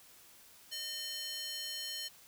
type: tone with high-pass filter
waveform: square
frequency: 609 Hz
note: D#5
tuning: 37 cents flat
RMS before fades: -41 dBFS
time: 0.71-2.09 s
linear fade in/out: 20 ms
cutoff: 3500 Hz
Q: 2
effects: white hiss -59 dBFS RMS until 2.27 s